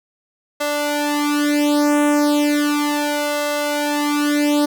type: tone with flanger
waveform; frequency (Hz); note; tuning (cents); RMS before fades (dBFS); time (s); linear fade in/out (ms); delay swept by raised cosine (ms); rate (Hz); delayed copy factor
sawtooth; 293.6; D4; 0; -18; 0.6-4.66; 10; 1.9 to 3.3; 0.35; +0.95
effects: none